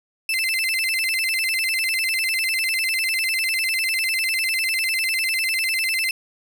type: tone with vibrato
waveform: 35% pulse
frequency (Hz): 2339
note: D7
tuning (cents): -8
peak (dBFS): -18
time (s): 0.29-6.11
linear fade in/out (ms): 2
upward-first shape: square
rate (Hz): 10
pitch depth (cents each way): 210
effects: none